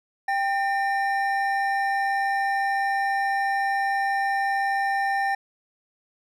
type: tone pair together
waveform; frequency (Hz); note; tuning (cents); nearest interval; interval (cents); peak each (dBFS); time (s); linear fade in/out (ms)
triangle; 788.2 / 1813; G5 / A#6; +9 / -49; octave + major second; 1442; -21 / -25; 0.28-5.35; 5
effects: none